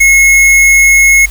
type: tone with hard clipping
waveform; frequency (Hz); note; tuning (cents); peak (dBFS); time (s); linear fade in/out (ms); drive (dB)
sine; 2173; C#7; -35; -4; 0-1.26; 10; 18
effects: added 50 Hz sine -20 dBFS peak until 1.3 s + white hiss -32 dBFS RMS until 1.3 s